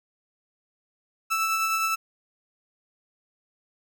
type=tone with tremolo; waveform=30% pulse; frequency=1318.5 Hz; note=E6; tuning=in tune; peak=-19 dBFS; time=1.3-1.96 s; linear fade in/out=20 ms; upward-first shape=triangle; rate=9.7 Hz; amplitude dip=35%; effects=none